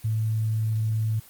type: tone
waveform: sine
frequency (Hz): 110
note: A2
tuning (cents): 0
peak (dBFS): -22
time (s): 0.04-1.2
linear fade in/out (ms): 10
effects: white hiss -50 dBFS RMS until 1.29 s + Opus 24 kbps